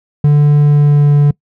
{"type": "tone with pitch glide", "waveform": "triangle", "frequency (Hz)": [146.83, 145.23], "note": ["D3", "D3"], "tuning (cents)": [0, -19], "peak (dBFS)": -3, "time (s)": [0.24, 1.31], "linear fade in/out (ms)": 5, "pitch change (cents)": -19, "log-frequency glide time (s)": [0.61, 1.14], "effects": ["noise-tail reverb RT60 0.1 s tail -23 dB re dry"]}